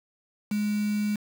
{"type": "tone with quantisation", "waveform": "sine", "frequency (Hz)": 208.8, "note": "G#3", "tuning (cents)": 10, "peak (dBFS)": -24, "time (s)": [0.51, 1.16], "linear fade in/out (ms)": 5, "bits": 6, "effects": []}